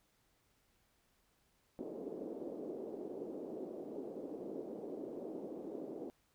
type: band-pass noise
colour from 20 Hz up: pink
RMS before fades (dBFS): -45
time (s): 1.79-6.1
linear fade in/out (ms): 0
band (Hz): 280 to 490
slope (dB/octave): 24
effects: pink hiss -75 dBFS RMS until 6.34 s